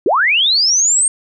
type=linear sweep; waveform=sine; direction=up; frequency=294 to 8610 Hz; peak=-10 dBFS; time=0.06-1.08 s; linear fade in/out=2 ms; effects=none